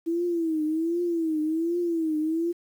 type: tone with vibrato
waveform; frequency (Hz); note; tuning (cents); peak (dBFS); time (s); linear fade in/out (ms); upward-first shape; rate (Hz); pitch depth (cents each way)
sine; 327.7; E4; -10; -23; 0.06-2.53; 20; triangle; 1.3; 130
effects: 9-bit